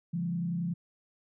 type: tone with frequency modulation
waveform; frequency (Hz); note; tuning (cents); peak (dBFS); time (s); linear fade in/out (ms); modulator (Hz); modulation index
sine; 172; F3; -26; -29; 0.13-0.74; 10; 30.7; 0.66
effects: none